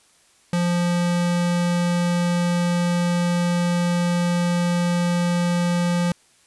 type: tone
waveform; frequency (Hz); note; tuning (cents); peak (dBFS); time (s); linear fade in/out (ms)
square; 174.61; F3; 0; -19; 0.53-6.12; 2
effects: white hiss -57 dBFS RMS until 6.46 s + resampled to 24000 Hz